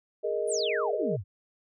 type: chord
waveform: sine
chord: Ab suspended second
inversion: none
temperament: equal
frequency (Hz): 415.3 / 466.2 / 622.3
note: Ab4 / Bb4 / Eb5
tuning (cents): 0 / 0 / 0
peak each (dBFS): -31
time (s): 0.23-1.17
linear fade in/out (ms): 20
type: exponential sweep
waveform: sine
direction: down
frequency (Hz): 10800 to 82.1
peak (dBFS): -30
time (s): 0.47-1.24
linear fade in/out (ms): 50
effects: none